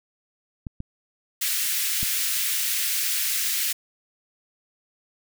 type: clicks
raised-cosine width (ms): 5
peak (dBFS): -20 / -20 / -19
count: 3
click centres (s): 0.668 / 0.804 / 2.03
type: high-pass noise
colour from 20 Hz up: white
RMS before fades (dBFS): -25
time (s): 1.41-3.73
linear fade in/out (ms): 10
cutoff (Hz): 1700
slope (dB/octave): 24
effects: none